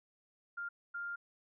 sine tone bursts at uneven times, 1400 Hz, F6, 4 cents sharp, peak -38 dBFS, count 2, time 0.57-0.69 / 0.94-1.16 s, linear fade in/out 10 ms, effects none

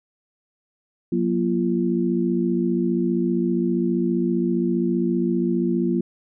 sine tone cluster, 182.4 / 237.5 / 343.5 Hz, F#3 / A#3 / F4, -24 / +33 / -29 cents, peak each -23 dBFS, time 1.12-6.01 s, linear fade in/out 5 ms, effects none

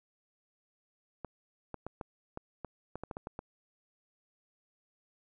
clicks, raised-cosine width 1 ms, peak -25 dBFS, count 12, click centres 1.247 / 1.743 / 1.866 / 2.012 / 2.374 / 2.647 / 2.956 / 3.036 / 3.112 / 3.169 / 3.271 / 3.391 s, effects none

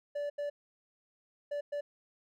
triangle tone bursts at uneven times, 580 Hz, D5, 22 cents flat, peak -31 dBFS, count 4, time 0.15-0.3 / 0.38-0.5 / 1.51-1.61 / 1.72-1.81 s, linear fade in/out 10 ms, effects none

